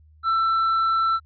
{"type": "tone with tanh clipping", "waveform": "sine", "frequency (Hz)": 1335, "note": "E6", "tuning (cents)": 22, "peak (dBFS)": -19, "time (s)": [0.23, 1.2], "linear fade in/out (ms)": 50, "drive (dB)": 4, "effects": ["added 77 Hz sine -50 dBFS peak until 1.25 s", "resampled to 11025 Hz"]}